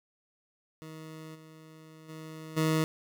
20% pulse tone with level steps, 158.1 Hz, D#3, 28 cents sharp, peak -38 / -45 / -37 / -20 dBFS, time 0.82-2.84 s, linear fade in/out 0 ms, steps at 1.34 / 2.08 / 2.56 s, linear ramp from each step 20 ms, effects none

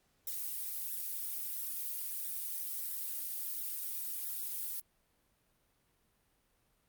violet noise with flanger, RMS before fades -39 dBFS, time 0.27-4.8 s, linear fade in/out 2 ms, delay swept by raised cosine 0.53 to 6.03 ms, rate 1.5 Hz, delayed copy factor +0.75, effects pink hiss -74 dBFS RMS until 6.88 s + Opus 48 kbps

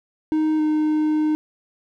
triangle tone pair in turn, 311.1 / 307 Hz, D#4 / D#4, 0 / -23 cents, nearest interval unison, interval 23 cents, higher first, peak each -15 dBFS, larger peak neither, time 0.32-0.59 / 0.59-1.35 s, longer second, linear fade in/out 0 ms, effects none

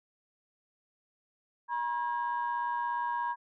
sine tone cluster, 957 / 1074 / 1632 Hz, A#5 / C6 / G#6, +45 / +45 / -31 cents, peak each -30 / -38 / -39 dBFS, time 1.68-3.36 s, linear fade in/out 50 ms, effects tanh soft clip ceiling -22 dBFS

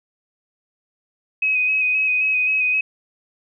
sine tone with vibrato, 2527 Hz, D#7, 26 cents sharp, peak -16 dBFS, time 1.42-2.81 s, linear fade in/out 5 ms, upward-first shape square, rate 3.8 Hz, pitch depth 19 cents each way, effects none

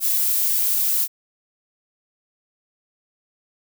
violet noise, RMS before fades -20 dBFS, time 0-1.08 s, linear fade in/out 50 ms, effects none

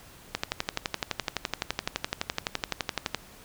click train, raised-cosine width 0.2 ms, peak -9 dBFS, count 34, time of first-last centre 0.35-3.147 s, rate 11.8 Hz, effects pink hiss -51 dBFS RMS until 3.44 s

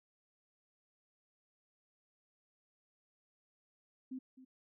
sine tone with echo, 259.3 Hz, C4, 15 cents flat, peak -40 dBFS, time 4.11-4.19 s, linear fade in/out 10 ms, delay 260 ms, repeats 1, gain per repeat -14 dB, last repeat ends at 4.45 s, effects none

